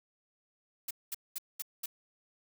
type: noise bursts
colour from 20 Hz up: blue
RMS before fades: -37 dBFS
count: 5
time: 0.88-1.86 s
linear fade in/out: 5 ms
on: 28 ms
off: 210 ms
effects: none